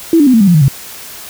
sine tone with pitch steps, 329.6 / 290.3 / 255.6 / 225.1 / 198.26 / 174.6 / 153.76 / 135.41 Hz, E4 / D4 / C4 / A3 / G3 / F3 / D#3 / C#3, 0 / -20 / -40 / +40 / +20 / 0 / -20 / -40 cents, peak -4 dBFS, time 0.13-0.682 s, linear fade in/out 2 ms, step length 69 ms, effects white hiss -30 dBFS RMS until 1.29 s

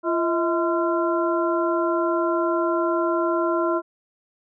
harmonic tone with a mistuned harmonic, 342.2 Hz, F4, 35 cents flat, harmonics 1 / 2 / 3 / 4, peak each -22 / -25 / -27 / -28 dBFS, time 0.03-3.82 s, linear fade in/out 50 ms, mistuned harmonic 2, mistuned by -110 cents, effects none

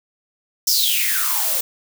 blue noise with high-pass filter sweep, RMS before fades -19 dBFS, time 0.67-1.61 s, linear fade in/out 5 ms, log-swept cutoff 5700 to 470 Hz, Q 8.8, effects none

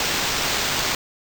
white noise with sample-and-hold, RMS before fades -23 dBFS, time 0-0.95 s, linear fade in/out 2 ms, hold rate 11025 Hz, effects none

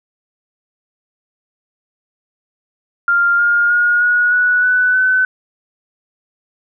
sine tone with pitch steps, 1396.9 / 1415.6 / 1434.5 / 1453.7 / 1473.1 / 1492.8 / 1512.8 Hz, F6 / F6 / F6 / F#6 / F#6 / F#6 / F#6, 0 / +23 / +46 / -31 / -8 / +15 / +38 cents, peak -10 dBFS, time 3.08-5.25 s, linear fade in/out 2 ms, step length 310 ms, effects none

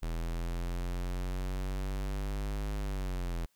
square linear two-way sweep, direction up then down, 41 to 51.1 to 41.38 Hz, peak -33 dBFS, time 0.02-3.46 s, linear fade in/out 10 ms, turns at 2.73 s, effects white hiss -73 dBFS RMS until 3.55 s

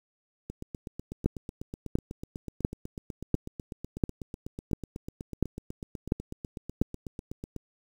two click trains, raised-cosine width 3 ms, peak -10 / -24 dBFS, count 9 / 58, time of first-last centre 1.26-6.816 / 0.5-7.563 s, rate 1.44 / 8.07 Hz, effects 8-bit

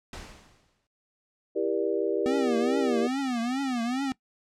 pink noise with exponential decay, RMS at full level -38 dBFS, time 0.13-0.87 s, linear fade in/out 2 ms, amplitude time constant 160 ms
sine chord, E half-diminished seventh, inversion none, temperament just, 329.6 / 395.6 / 474.7 / 593.3 Hz, E4 / G4 / Bb4 / D5, 0 / +16 / +31 / +18 cents, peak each -31 / -28 / -29 / -33 dBFS, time 1.55-3.08 s, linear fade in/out 20 ms
square tone with vibrato, 252.5 Hz, B3, 39 cents sharp, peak -27 dBFS, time 2.26-4.12 s, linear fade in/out 0 ms, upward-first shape triangle, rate 2.4 Hz, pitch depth 190 cents each way
effects noise-tail reverb RT60 0.1 s tail -20 dB re dry + low-pass 7000 Hz 12 dB/octave

